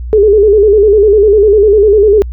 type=tone with vibrato; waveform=sine; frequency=415.8 Hz; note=G#4; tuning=2 cents sharp; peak=-3 dBFS; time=0.13-2.22 s; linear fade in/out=0 ms; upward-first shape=square; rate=10 Hz; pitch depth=69 cents each way; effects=added 60 Hz sine -18 dBFS peak until 2.32 s